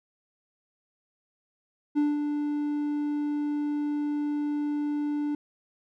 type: tone with ADSR envelope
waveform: triangle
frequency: 294.2 Hz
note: D4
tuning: 3 cents sharp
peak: -18 dBFS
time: 1.95-5.35 s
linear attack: 28 ms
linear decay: 190 ms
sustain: -6 dB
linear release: 3 ms
effects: none